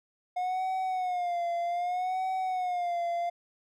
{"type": "tone with vibrato", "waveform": "triangle", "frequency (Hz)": 720, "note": "F#5", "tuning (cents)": -47, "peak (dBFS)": -26, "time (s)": [0.36, 3.3], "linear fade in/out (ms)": 10, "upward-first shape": "sine", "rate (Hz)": 0.64, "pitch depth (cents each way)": 81, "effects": []}